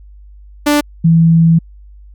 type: tone pair in turn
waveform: sawtooth / sine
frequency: 293.7 / 164.83 Hz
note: D4 / E3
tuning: 0 / 0 cents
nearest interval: minor seventh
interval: 1000 cents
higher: first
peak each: -5 dBFS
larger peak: neither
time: 0.66-0.81 / 1.04-1.59 s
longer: second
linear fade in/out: 10 ms
effects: added 50 Hz sine -35 dBFS peak until 2.14 s